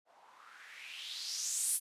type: noise with low-pass filter sweep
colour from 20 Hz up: violet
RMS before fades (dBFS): -40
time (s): 0.05-1.8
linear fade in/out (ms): 50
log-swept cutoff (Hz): 660 to 11000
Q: 3.7
effects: resampled to 32000 Hz